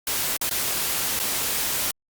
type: noise with dropouts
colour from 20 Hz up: white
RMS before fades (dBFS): -25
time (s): 0.07-1.91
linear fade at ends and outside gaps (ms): 2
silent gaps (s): 0.368-0.413 / 0.494-0.51 / 1.192-1.198
effects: Opus 48 kbps